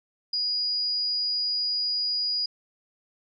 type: tone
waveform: sine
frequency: 4896 Hz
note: D#8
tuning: 29 cents flat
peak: -24 dBFS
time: 0.33-2.46 s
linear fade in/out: 5 ms
effects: none